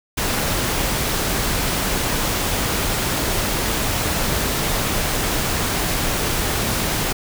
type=noise; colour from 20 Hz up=pink; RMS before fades=-21 dBFS; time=0.17-7.13 s; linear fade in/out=10 ms; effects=none